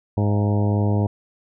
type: harmonic tone with a mistuned harmonic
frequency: 103.4 Hz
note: G#2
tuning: 7 cents flat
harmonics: 1 / 2 / 3 / 4 / 5 / 6 / 7 / 8 / 9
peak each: -18 / -24 / -28 / -30 / -32 / -34 / -35 / -36 / -37 dBFS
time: 0.17-1.07 s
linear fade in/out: 5 ms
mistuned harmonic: 7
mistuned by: -48 cents
effects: none